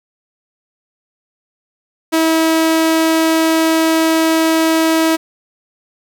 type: tone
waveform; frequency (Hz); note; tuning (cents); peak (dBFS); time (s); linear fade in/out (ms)
sawtooth; 322.9; E4; -36; -7; 2.12-5.17; 20
effects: 8-bit